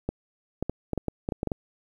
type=clicks; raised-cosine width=2 ms; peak=-14 dBFS; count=11; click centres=0.09 / 0.626 / 0.696 / 0.933 / 0.977 / 1.083 / 1.289 / 1.322 / 1.431 / 1.473 / 1.518 s; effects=9-bit